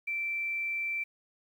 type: tone with quantisation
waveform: sine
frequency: 2340 Hz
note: D7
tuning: 7 cents flat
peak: -30 dBFS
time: 0.07-1.04 s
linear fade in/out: 10 ms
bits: 10
effects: none